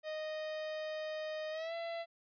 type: tone with pitch glide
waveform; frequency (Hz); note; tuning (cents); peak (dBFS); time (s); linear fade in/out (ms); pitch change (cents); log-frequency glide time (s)
45% pulse; 620 to 672.2; D#5 to E5; -6 to +34; -38; 0.03-2.06; 50; +140; 1.51-1.74
effects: resampled to 11025 Hz